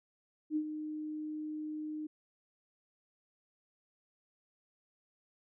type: tone with ADSR envelope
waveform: sine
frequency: 306.4 Hz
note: D#4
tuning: 27 cents flat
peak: -28 dBFS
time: 0.5-2.07 s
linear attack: 61 ms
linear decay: 73 ms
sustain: -9 dB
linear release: 8 ms
effects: none